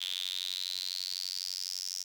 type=tone with high-pass filter sweep; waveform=sawtooth; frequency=92 Hz; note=F#2; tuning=9 cents flat; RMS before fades=-37 dBFS; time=0-2.04 s; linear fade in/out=20 ms; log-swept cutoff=3400 to 5500 Hz; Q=8.3; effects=none